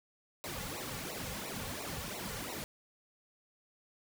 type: noise with flanger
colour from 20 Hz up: pink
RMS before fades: -41 dBFS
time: 0.44-2.64 s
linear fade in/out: 0 ms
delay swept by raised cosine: 0.61 to 3.21 ms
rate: 2.9 Hz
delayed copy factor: -1
effects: none